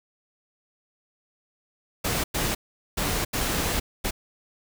pink noise bursts at uneven times, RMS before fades -26 dBFS, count 5, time 2.04-2.24 / 2.34-2.55 / 2.97-3.25 / 3.33-3.8 / 4.04-4.11 s, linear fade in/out 10 ms, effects none

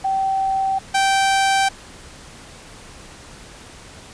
sine / sawtooth tone pair in turn, 773 / 779.3 Hz, G5 / G5, -24 / -10 cents, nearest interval unison, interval 14 cents, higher second, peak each -17 / -11 dBFS, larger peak second, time 0.04-0.79 / 0.94-1.69 s, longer neither, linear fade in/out 10 ms, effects pink hiss -41 dBFS RMS until 4.13 s + resampled to 22050 Hz

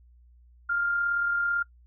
sine tone with amplitude modulation, 1400 Hz, F6, 4 cents sharp, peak -22 dBFS, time 0.69-1.63 s, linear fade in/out 10 ms, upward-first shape sine, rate 38 Hz, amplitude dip 35%, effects noise-tail reverb RT60 0.1 s tail -24 dB re dry + added 60 Hz sine -53 dBFS peak until 1.86 s

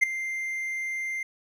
triangle tone with ADSR envelope, 2093 Hz, C7, in tune, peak -12 dBFS, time 0.01-1.23 s, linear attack 22 ms, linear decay 8 ms, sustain -15 dB, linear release 4 ms, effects none

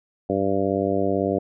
harmonic tone, 98 Hz, G2, in tune, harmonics 1 / 2 / 3 / 4 / 5 / 6 / 7, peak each -32 / -28 / -26 / -26 / -27 / -27 / -29 dBFS, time 0.29-1.39 s, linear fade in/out 10 ms, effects none

